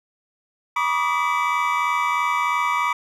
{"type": "tone cluster", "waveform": "triangle", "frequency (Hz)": [968, 1140, 1223, 1995, 2301], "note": ["B5", "C#6", "D#6", "B6", "D7"], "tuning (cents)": [-35, 48, -30, 17, -36], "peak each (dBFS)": [-22, -23, -23, -29, -25], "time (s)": [0.76, 2.93], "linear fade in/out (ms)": 5, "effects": []}